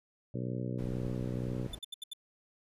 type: harmonic tone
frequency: 62 Hz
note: B1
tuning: 7 cents sharp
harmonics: 2 / 3 / 4 / 5 / 6 / 7 / 8 / 9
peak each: -36 / -40 / -42 / -44 / -46 / -47 / -48 / -49 dBFS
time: 0.34-1.67 s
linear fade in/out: 5 ms
type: noise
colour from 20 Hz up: brown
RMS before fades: -44 dBFS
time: 0.78-1.79 s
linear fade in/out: 10 ms
type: tone bursts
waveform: 45% pulse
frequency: 3520 Hz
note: A7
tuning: in tune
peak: -38 dBFS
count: 5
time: 1.73-2.134 s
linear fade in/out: 5 ms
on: 20 ms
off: 76 ms
effects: resampled to 32000 Hz